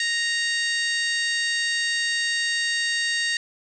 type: harmonic tone with a mistuned harmonic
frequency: 932.3 Hz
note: A#5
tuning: in tune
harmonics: 2 / 3 / 4 / 5 / 6 / 7 / 8 / 9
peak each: -24 / -32 / -30 / -30 / -37 / -37 / -39 / -37 dBFS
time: 0-3.37 s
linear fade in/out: 2 ms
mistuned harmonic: 5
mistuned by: -27 cents
effects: none